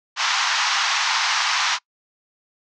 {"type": "band-pass noise", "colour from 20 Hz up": "pink", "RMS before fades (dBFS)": -21, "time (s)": [0.16, 1.79], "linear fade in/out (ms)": 50, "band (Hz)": [840, 6300], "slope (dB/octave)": 48, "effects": ["noise-tail reverb RT60 0.1 s tail -24 dB re dry"]}